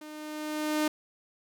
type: tone with level ramp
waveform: sawtooth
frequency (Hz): 304.8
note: D#4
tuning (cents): -36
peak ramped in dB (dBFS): -39 to -20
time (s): 0.01-0.88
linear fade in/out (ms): 5
effects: none